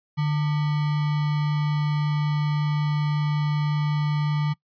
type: tone with sample-and-hold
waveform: sine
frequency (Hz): 149.1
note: D3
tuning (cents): +27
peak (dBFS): -20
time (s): 0.17-4.54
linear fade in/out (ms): 20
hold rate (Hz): 1050
effects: noise-tail reverb RT60 0.1 s tail -23 dB re dry + resampled to 11025 Hz